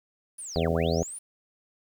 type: linear two-way sweep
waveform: sine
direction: down then up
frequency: 9956 to 48.09 to 9956 Hz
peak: -36 dBFS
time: 0.38-1.19 s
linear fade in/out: 10 ms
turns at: 0.71 s
type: harmonic tone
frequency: 82.7 Hz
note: E2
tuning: 6 cents sharp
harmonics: 1 / 2 / 3 / 4 / 5 / 6 / 7 / 8 / 9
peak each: -30 / -29 / -33 / -38 / -30 / -31 / -32 / -33 / -38 dBFS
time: 0.56-1.03 s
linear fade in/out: 0 ms
effects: 9-bit